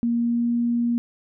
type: tone with pitch glide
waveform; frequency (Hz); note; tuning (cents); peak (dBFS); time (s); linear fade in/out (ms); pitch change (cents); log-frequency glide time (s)
sine; 235.2 to 237.1; A#3 to A#3; +16 to +30; -19; 0.03-0.98; 0; +14; 0.14-0.51
effects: none